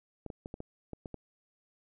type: clicks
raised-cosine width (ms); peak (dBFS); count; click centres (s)
2; -27; 8; 0.263 / 0.302 / 0.459 / 0.541 / 0.604 / 0.933 / 1.058 / 1.143
effects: none